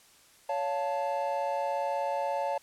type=chord; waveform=triangle; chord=Db augmented; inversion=none; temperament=equal with one note detuned; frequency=561.8 / 698.5 / 880 Hz; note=Db5 / F5 / A5; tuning=+23 / 0 / 0 cents; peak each=-30 / -33 / -30 dBFS; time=0.49-2.58 s; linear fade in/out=5 ms; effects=white hiss -59 dBFS RMS until 2.62 s + low-pass 11000 Hz 12 dB/octave